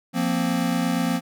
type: chord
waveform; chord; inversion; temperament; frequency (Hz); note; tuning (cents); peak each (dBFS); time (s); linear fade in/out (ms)
square; F suspended fourth; none; equal; 174.61 / 233.1 / 261.6; F3 / Bb3 / C4; 0 / 0 / 0; -26; 0.13-1.21; 50
effects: none